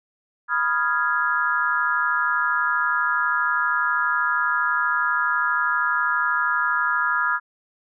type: chord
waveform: sine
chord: F half-diminished seventh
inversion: second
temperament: equal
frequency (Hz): 987.8 / 1244.5 / 1396.9 / 1661.2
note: Cb6 / Eb6 / F6 / Ab6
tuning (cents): 0 / 0 / 0 / 0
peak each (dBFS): -27 / -25 / -23 / -24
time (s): 0.48-7.4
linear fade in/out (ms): 50
effects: none